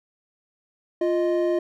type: tone pair together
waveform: triangle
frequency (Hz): 349.2 / 622.2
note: F4 / D#5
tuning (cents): 0 / 0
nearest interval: minor seventh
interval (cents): 1000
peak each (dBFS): -19 / -23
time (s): 1.01-1.59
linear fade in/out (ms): 5
effects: none